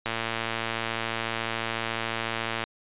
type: click train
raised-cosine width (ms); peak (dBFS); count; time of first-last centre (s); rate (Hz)
0.3; -12; 295; 0.06-2.639; 114
effects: resampled to 8000 Hz